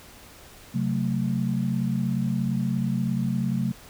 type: chord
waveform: sine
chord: F# diminished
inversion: second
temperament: just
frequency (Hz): 133.2 / 185 / 222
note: C3 / F#3 / A3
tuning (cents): +31 / 0 / +16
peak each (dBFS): -27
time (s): 0.74-3.72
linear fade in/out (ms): 10
effects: pink hiss -48 dBFS RMS until 3.89 s